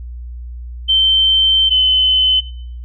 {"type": "tone pair in turn", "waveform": "sine", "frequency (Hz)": [3104, 3042], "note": ["G7", "F#7"], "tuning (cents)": [-18, 47], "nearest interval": "unison", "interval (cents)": 35, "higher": "first", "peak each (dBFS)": -9, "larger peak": "neither", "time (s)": [[0.88, 1.7], [1.7, 2.41]], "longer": "first", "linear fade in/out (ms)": 20, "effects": ["noise-tail reverb RT60 0.7 s tail -20 dB re dry", "added 60 Hz sine -26 dBFS peak until 2.84 s"]}